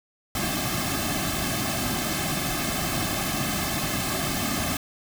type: noise with comb filter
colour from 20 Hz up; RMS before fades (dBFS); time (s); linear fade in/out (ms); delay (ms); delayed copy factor
pink; -27; 0.35-4.77; 2; 2.1; -0.9
effects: none